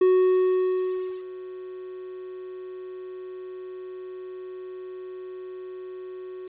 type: tone with ADSR envelope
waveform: triangle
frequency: 370 Hz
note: F#4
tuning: in tune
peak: -13 dBFS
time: 0.01-6.48 s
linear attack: 6 ms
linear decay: 1200 ms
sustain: -20 dB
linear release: 6 ms
effects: resampled to 8000 Hz + 9-bit